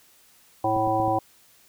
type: harmonic tone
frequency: 109.5 Hz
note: A2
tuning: 8 cents flat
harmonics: 1 / 3 / 5 / 7 / 9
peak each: -32 / -28 / -28 / -23 / -29 dBFS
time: 0.64-1.19 s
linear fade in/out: 5 ms
type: clicks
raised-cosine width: 3 ms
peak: -23 dBFS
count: 4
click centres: 0.765 / 0.874 / 1 / 1.08 s
effects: white hiss -57 dBFS RMS until 1.68 s